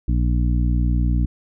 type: harmonic tone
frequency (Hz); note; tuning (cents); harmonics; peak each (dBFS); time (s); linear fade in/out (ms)
60; B1; -49; 1 / 2 / 3 / 4 / 5; -17 / -23 / -27 / -29 / -31; 0.08-1.26; 5
effects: none